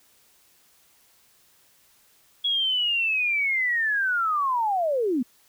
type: linear sweep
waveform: sine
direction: down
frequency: 3355 to 226.2 Hz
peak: -21 dBFS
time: 2.44-5.23 s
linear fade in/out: 10 ms
effects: white hiss -60 dBFS RMS until 5.48 s